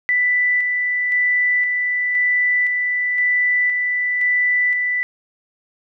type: tone with tremolo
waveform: sine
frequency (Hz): 1982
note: B6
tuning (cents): +6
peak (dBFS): -14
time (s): 0.09-5.03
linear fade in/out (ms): 0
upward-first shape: square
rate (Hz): 0.97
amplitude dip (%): 30
effects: none